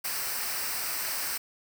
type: noise with comb filter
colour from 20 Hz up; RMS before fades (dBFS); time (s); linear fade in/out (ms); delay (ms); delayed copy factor
white; -32; 0.04-1.38; 10; 0.29; -0.6
effects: none